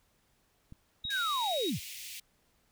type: clicks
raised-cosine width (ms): 5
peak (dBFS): -35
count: 2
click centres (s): 0.724 / 1.052
type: tone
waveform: sine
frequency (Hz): 3796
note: A#7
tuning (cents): +31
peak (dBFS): -34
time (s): 1.04-1.7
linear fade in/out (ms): 5
type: linear sweep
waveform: sine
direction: down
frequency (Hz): 1700 to 49.79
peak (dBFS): -30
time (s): 1.09-1.8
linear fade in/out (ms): 50
type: high-pass noise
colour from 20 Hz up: pink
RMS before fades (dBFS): -44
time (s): 1.1-2.2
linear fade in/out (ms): 5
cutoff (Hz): 2200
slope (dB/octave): 48
effects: pink hiss -71 dBFS RMS until 2.71 s